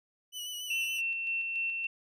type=tone with vibrato; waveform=sawtooth; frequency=2960 Hz; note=F#7; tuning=in tune; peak=-34 dBFS; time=0.32-1.02 s; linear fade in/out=50 ms; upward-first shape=sine; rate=7.1 Hz; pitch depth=30 cents each way
type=tone with tremolo; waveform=sine; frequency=2700 Hz; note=E7; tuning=41 cents sharp; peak=-29 dBFS; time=0.7-1.87 s; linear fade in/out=5 ms; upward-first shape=square; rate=3.5 Hz; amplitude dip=30%
effects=none